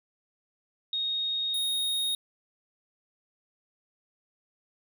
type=tone pair in turn; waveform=sine / square; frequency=3729 / 3729 Hz; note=A#7 / A#7; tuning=0 / 0 cents; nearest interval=unison; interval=0 cents; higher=neither; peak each=-27 dBFS; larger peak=neither; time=0.93-1.54 / 1.54-2.15 s; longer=neither; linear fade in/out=2 ms; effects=none